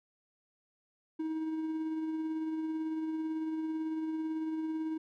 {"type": "tone with tremolo", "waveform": "triangle", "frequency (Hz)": 316.9, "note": "D#4", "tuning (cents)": 32, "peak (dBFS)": -29, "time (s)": [1.19, 4.98], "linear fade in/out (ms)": 10, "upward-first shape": "triangle", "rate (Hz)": 18, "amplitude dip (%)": 35, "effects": []}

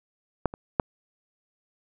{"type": "clicks", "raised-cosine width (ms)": 1, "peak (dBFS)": [-8, -23, -6], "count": 3, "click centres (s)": [0.457, 0.539, 0.798], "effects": []}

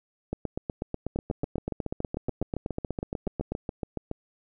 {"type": "two click trains", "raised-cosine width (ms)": 2, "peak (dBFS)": [-16, -17], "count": [27, 22], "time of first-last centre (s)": [[0.33, 3.52], [1.16, 4.114]], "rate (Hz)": [8.15, 7.11], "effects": []}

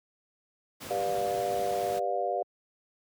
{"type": "noise", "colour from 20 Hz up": "pink", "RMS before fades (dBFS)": -41, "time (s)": [0.8, 2], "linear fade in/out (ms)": 20}
{"type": "chord", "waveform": "sine", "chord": "G dominant seventh", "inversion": "none", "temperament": "just", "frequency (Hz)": [392, 490, 588, 705.6], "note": ["G4", "B4", "D5", "F5"], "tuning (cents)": [0, -14, 2, 18], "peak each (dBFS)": [-35, -34, -33, -30], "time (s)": [0.9, 2.43], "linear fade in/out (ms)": 10}
{"effects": ["high-pass 100 Hz 12 dB/octave"]}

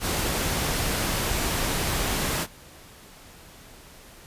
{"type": "noise", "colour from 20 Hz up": "pink", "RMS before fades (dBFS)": -26, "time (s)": [0, 2.47], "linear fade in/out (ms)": 50, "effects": ["pink hiss -48 dBFS RMS until 4.26 s", "resampled to 32000 Hz"]}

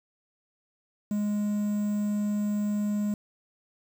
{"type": "tone with quantisation", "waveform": "triangle", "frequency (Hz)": 207.7, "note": "G#3", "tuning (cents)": 0, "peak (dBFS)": -23, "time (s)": [1.11, 3.14], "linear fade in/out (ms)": 2, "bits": 8, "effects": []}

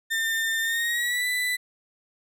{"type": "tone with pitch glide", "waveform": "35% pulse", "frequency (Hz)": [1803, 1989], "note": ["A6", "B6"], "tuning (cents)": [42, 12], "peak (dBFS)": -22, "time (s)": [0.1, 1.57], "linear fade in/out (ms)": 20, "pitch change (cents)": 170, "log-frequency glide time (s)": [0.62, 1.27], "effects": []}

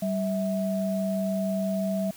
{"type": "tone pair together", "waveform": "sine", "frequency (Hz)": [193.54, 651], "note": ["G3", "E5"], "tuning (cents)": [-22, -22], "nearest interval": "octave + major sixth", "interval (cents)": 2100, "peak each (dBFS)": [-26, -29], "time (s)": [0.02, 2.11], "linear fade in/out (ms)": 5, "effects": ["white hiss -48 dBFS RMS until 2.16 s"]}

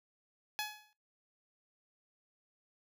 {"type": "tone with exponential decay", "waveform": "10% pulse", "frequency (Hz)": 846, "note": "G#5", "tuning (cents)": 32, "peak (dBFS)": -24, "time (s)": [0.59, 0.93], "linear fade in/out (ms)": 0, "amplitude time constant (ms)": 72, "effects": ["noise-tail reverb RT60 0.3 s tail -21 dB re dry"]}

